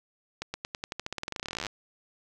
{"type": "accelerating click train", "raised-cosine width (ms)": 0.2, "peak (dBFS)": -16, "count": 30, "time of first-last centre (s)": [0.42, 1.667], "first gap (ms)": 120, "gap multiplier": 0.91, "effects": []}